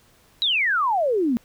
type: exponential sweep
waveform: sine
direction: down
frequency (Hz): 3978 to 223.5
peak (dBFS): -18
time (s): 0.42-1.37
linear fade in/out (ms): 0
effects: pink hiss -57 dBFS RMS until 1.44 s